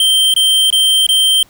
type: tone bursts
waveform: square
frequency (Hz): 3136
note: G7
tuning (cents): 0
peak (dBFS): -9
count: 4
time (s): 0-1.429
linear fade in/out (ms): 2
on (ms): 340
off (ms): 23
effects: pink hiss -49 dBFS RMS until 1.49 s